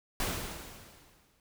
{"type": "noise with exponential decay", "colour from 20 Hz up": "pink", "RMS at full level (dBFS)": -31, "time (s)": [0.2, 1.4], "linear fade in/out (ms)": 1, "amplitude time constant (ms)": 260, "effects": []}